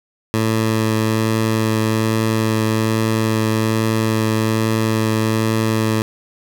15% pulse tone with vibrato, 110.6 Hz, A2, 9 cents sharp, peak -9 dBFS, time 0.34-6.02 s, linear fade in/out 0 ms, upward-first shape triangle, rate 1.2 Hz, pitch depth 12 cents each way, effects none

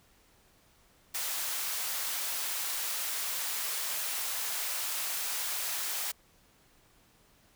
white high-pass noise, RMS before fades -34 dBFS, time 1.14-6.12 s, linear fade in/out 10 ms, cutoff 680 Hz, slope 12 dB/octave, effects pink hiss -64 dBFS RMS until 7.55 s

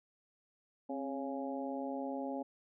harmonic tone with a mistuned harmonic, 138.59 Hz, C#3, in tune, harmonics 2 / 3 / 4 / 5 / 6, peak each -39 / -48 / -42 / -46 / -45 dBFS, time 0.89-2.43 s, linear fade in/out 10 ms, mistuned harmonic 2, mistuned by -56 cents, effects none

